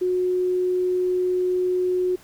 sine tone, 364.4 Hz, F#4, 26 cents flat, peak -19 dBFS, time 0.01-2.16 s, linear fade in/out 10 ms, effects pink hiss -51 dBFS RMS until 2.23 s

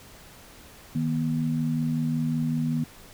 sine tone pair together, 155.56 / 240.9 Hz, D#3 / B3, 0 / -43 cents, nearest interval minor sixth, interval 757 cents, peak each -26 dBFS, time 0.95-2.84 s, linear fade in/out 5 ms, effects pink hiss -49 dBFS RMS until 3.13 s

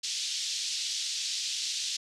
pink band-pass noise, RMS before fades -33 dBFS, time 0.03-1.97 s, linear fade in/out 10 ms, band 3400 to 6800 Hz, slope 24 dB/octave, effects low-pass 11000 Hz 12 dB/octave

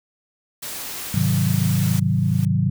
white noise, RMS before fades -31 dBFS, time 0.62-2 s, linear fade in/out 10 ms
sine chord, Ab dominant seventh, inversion none, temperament equal, 103.83 / 130.81 / 155.56 / 185 Hz, Ab2 / C3 / Eb3 / Gb3, 0 / 0 / 0 / 0 cents, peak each -22 dBFS, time 1.14-2.7 s, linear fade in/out 5 ms
white noise with exponential growth, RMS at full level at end -38 dBFS, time 1.71-2.45 s, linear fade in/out 1 ms, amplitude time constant 160 ms
effects none

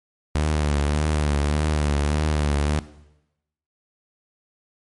sawtooth tone with vibrato, 74.4 Hz, D2, 23 cents sharp, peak -15 dBFS, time 0.35-2.79 s, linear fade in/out 0 ms, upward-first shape triangle, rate 1.7 Hz, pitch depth 70 cents each way, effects noise-tail reverb RT60 0.9 s tail -17 dB re dry + MP3 48 kbps

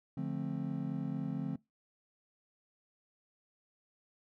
triangle chord, D minor seventh, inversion none, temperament just, 146.83 / 176.2 / 220.2 / 264.3 Hz, D3 / F3 / A3 / C4, 0 / +16 / +2 / +18 cents, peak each -37 / -38 / -39 / -38 dBFS, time 0.17-1.56 s, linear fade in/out 5 ms, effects noise-tail reverb RT60 0.2 s tail -23 dB re dry

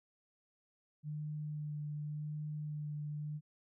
sine tone with vibrato, 150 Hz, D3, 37 cents sharp, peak -38 dBFS, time 1.03-3.41 s, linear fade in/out 50 ms, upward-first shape sine, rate 0.88 Hz, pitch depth 15 cents each way, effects none

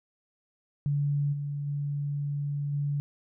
sine tone with level steps, 143.8 Hz, D3, 36 cents flat, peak -24 / -30 / -28 / -26 dBFS, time 0.86-3 s, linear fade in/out 0 ms, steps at 1.32 / 1.66 / 2.72 s, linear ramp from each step 20 ms, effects none

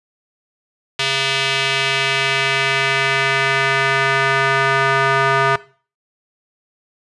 square tone with band-pass filter sweep, 135.6 Hz, C#3, 38 cents flat, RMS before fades -17 dBFS, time 0.99-5.56 s, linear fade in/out 5 ms, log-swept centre 3200 to 1300 Hz, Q 1.6, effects noise-tail reverb RT60 0.4 s tail -18 dB re dry + resampled to 24000 Hz

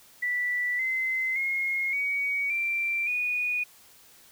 sine tone with pitch steps, 1967 / 2058 / 2152 / 2252 / 2355 / 2464 Hz, B6 / C7 / C7 / C#7 / D7 / D#7, -7 / -29 / +48 / +27 / +4 / -17 cents, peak -25 dBFS, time 0.22-3.64 s, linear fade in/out 10 ms, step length 570 ms, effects white hiss -55 dBFS RMS until 4.31 s

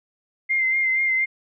sine tone with vibrato, 2093 Hz, C7, in tune, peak -18 dBFS, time 0.49-1.26 s, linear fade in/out 20 ms, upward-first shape sine, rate 4.2 Hz, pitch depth 29 cents each way, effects none

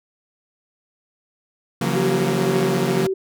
sawtooth chord, Gb major seventh, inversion second, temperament equal with one note detuned, 138.59 / 170.33 / 185 / 233.1 Hz, Db3 / F3 / Gb3 / Bb3, 0 / -43 / 0 / 0 cents, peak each -21 dBFS, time 1.81-3.07 s, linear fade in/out 5 ms
sine tone with tremolo, 381.8 Hz, G4, 46 cents flat, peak -19 dBFS, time 1.95-3.14 s, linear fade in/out 10 ms, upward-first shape sine, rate 2 Hz, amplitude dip 40%
effects none

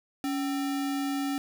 sine tone with sample-and-hold, 279.6 Hz, C#4, 15 cents sharp, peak -27 dBFS, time 0.24-1.38 s, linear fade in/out 0 ms, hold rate 1050 Hz, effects none

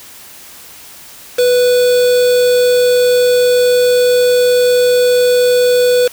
triangle tone with quantisation, 493.9 Hz, B4, in tune, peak -6 dBFS, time 1.38-6.08 s, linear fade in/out 10 ms, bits 3, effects white hiss -36 dBFS RMS until 6.12 s

